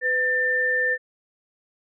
sine tone pair together, 502 / 1789 Hz, B4 / A6, +28 / +28 cents, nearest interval octave + minor seventh, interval 2200 cents, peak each -27 / -20 dBFS, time 0.01-0.98 s, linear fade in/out 50 ms, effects none

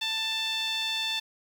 sawtooth tone with band-pass filter, 886 Hz, A5, 12 cents sharp, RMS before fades -30 dBFS, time 0.01-1.2 s, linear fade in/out 10 ms, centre 3500 Hz, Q 3.9, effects 8-bit

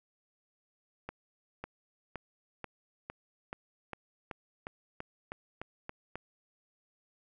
accelerating click train, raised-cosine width 0.5 ms, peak -24 dBFS, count 14, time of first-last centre 1.09-6.156 s, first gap 550 ms, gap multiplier 0.94, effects none

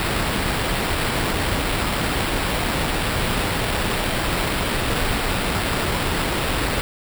pink noise with sample-and-hold, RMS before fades -22 dBFS, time 0-6.81 s, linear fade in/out 0 ms, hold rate 6300 Hz, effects none

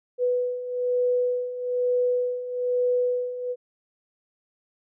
sine beating tone pair, 493.9 / 495 Hz, B4 / B4, 0 / +4 cents, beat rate 1.1 Hz, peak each -28 / -23 dBFS, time 0.18-3.56 s, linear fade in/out 50 ms, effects none

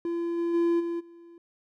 triangle tone with level steps, 340.1 Hz, F4, 46 cents flat, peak -25 / -23 / -19 / -26 / -45 dBFS, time 0.05-1.38 s, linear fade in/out 2 ms, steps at 0.37 / 0.53 / 0.79 / 0.99 s, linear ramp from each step 20 ms, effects none

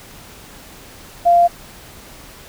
sine tone, 693 Hz, F5, 14 cents flat, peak -8 dBFS, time 1.25-1.48 s, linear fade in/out 20 ms, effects pink hiss -40 dBFS RMS until 2.48 s

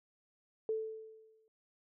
sine tone with exponential decay, 440 Hz, A4, in tune, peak -30 dBFS, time 0.69-1.48 s, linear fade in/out 1 ms, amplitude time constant 170 ms, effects none

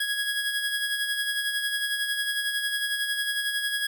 25% pulse tone with tremolo, 1661.2 Hz, G#6, in tune, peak -20 dBFS, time 0-3.87 s, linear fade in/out 5 ms, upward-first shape sine, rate 11 Hz, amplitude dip 45%, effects none

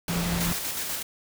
pink noise, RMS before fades -30 dBFS, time 0.08-0.53 s, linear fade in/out 2 ms
sine tone, 172.3 Hz, F3, 23 cents flat, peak -27 dBFS, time 0.09-0.52 s, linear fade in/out 0 ms
white noise with tremolo, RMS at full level -30 dBFS, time 0.4-1.03 s, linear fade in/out 10 ms, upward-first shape square, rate 8.1 Hz, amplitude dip 30%
effects none

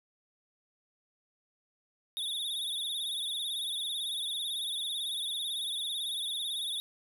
square tone with vibrato, 3573 Hz, A7, 26 cents sharp, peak -33 dBFS, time 2.17-6.8 s, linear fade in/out 0 ms, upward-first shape sine, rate 18 Hz, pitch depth 97 cents each way, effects none

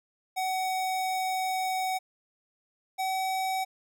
square tone pair in turn, 751 / 758.4 Hz, F#5 / F#5, +26 / +43 cents, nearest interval unison, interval 17 cents, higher second, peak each -28 dBFS, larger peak neither, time 0.36-1.99 / 2.98-3.65 s, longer first, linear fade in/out 20 ms, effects none

